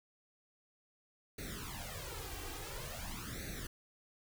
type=noise with flanger; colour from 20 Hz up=pink; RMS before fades=-44 dBFS; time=1.38-3.67 s; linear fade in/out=5 ms; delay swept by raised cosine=0.48 to 2.58 ms; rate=0.48 Hz; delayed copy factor=+0.95; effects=none